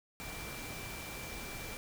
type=tone in noise; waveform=sine; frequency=2349 Hz; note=D7; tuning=in tune; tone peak=-48 dBFS; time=0.2-1.77 s; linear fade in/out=0 ms; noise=pink; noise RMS=-44 dBFS; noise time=0.2-1.77 s; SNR=-7 dB; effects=none